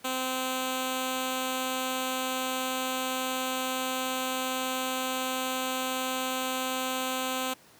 5% pulse tone with notch filter, 258.6 Hz, C4, 20 cents flat, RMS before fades -31 dBFS, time 0.04-7.54 s, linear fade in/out 10 ms, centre 1900 Hz, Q 1.7, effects pink hiss -56 dBFS RMS until 7.79 s + high-pass 150 Hz 12 dB/octave

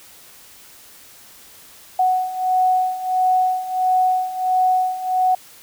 sine beating tone pair, 740 / 741.5 Hz, F#5 / F#5, 0 / +4 cents, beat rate 1.5 Hz, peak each -21 / -17 dBFS, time 1.99-5.35 s, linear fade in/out 5 ms, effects white hiss -45 dBFS RMS until 5.62 s

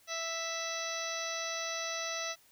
harmonic tone with a mistuned harmonic, 659.3 Hz, E5, in tune, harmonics 1 / 2 / 3 / 4 / 5 / 6 / 7 / 8 / 9, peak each -41 / -42 / -42 / -44 / -48 / -43 / -49 / -46 / -41 dBFS, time 0.07-2.36 s, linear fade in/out 50 ms, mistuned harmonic 5, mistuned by +16 cents, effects white hiss -64 dBFS RMS until 2.51 s

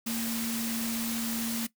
sine tone in noise, 229.5 Hz, A#3, 27 cents flat, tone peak -31 dBFS, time 0.06-1.67 s, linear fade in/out 10 ms, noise white, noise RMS -35 dBFS, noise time 0.06-1.67 s, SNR +1 dB, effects noise-tail reverb RT60 0.1 s tail -18 dB re dry

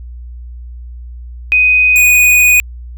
sine / square tone pair in turn, 2500 / 2478 Hz, D#7 / D#7, +8 / -8 cents, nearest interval unison, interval 16 cents, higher first, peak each -6 dBFS, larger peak neither, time 1.52-1.96 / 1.96-2.6 s, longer second, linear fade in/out 0 ms, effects added 60 Hz sine -26 dBFS peak until 2.97 s

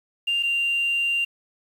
sine tone pair in turn, 2794 / 2780 Hz, F7 / F7, 0 / -9 cents, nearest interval unison, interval 9 cents, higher first, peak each -19 dBFS, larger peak neither, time 0.27-0.43 / 0.43-1.25 s, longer second, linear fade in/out 10 ms, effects tanh soft clip ceiling -17 dBFS + 8-bit

